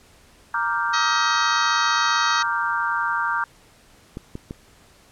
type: chord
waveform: sine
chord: G minor seventh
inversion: first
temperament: equal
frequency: 932.3 / 1174.7 / 1396.9 / 1568 Hz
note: Bb5 / D6 / F6 / G6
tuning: 0 / 0 / 0 / 0 cents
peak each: -26 dBFS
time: 0.54-3.44 s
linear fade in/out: 2 ms
type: harmonic tone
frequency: 635 Hz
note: D#5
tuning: 35 cents sharp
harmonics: 2 / 3 / 4 / 5 / 6 / 7 / 8 / 9 / 10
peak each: -24 / -28 / -34 / -33 / -29 / -28 / -38 / -34 / -35 dBFS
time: 0.93-2.43 s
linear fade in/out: 10 ms
type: clicks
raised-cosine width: 3 ms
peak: -18 dBFS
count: 3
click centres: 4.171 / 4.354 / 4.509 s
effects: pink hiss -53 dBFS RMS until 5.11 s + low-pass 11000 Hz 12 dB/octave